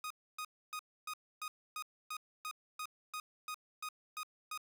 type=tone bursts; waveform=sawtooth; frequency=1244.5 Hz; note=D#6; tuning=in tune; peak=-36 dBFS; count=14; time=0.04-4.576 s; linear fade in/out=2 ms; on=64 ms; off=280 ms; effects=none